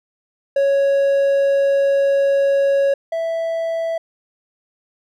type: tone pair in turn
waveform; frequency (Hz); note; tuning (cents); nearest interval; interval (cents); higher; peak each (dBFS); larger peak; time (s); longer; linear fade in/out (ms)
triangle; 554.4 / 659.3; C#5 / E5; 0 / 0; minor third; 300; second; -11 / -17; first; 0.56-2.94 / 3.12-3.98; first; 5
effects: none